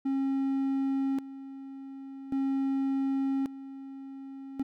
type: tone with tremolo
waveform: triangle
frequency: 270.8 Hz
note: C#4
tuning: 40 cents flat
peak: -24 dBFS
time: 0.05-4.63 s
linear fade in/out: 10 ms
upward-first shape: square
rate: 0.44 Hz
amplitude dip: 80%
effects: none